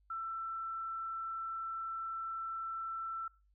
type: tone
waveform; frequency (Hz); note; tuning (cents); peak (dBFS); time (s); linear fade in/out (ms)
sine; 1336; E6; +23; -37; 0.1-3.28; 5
effects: noise-tail reverb RT60 0.3 s tail -22 dB re dry + added 50 Hz sine -67 dBFS peak until 3.54 s